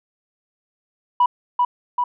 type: tone with echo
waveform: sine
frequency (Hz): 980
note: B5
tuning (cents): -14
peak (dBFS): -10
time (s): 1.2-1.26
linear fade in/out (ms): 5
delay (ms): 390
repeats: 2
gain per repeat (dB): -3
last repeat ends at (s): 2.04
effects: tanh soft clip ceiling -9 dBFS